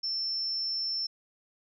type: tone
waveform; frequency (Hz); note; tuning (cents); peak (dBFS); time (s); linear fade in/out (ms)
sine; 5360; E8; +28; -29; 0.03-1.07; 10
effects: none